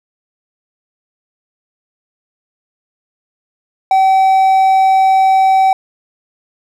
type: tone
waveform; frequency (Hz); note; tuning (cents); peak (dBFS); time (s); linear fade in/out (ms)
triangle; 766; G5; -40; -5; 3.91-5.73; 2
effects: none